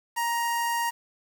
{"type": "tone with notch filter", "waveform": "sawtooth", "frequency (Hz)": 938, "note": "A#5", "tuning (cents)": 11, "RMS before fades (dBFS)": -27, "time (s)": [0.16, 0.91], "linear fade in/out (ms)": 20, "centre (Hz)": 3800, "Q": 1.6, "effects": ["8-bit"]}